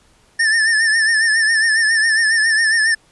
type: tone with vibrato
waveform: square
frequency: 1780 Hz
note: A6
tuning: 20 cents sharp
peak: -13 dBFS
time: 0.39-2.95 s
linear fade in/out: 10 ms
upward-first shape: triangle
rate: 7.3 Hz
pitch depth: 77 cents each way
effects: pink hiss -54 dBFS RMS until 3.11 s + resampled to 24000 Hz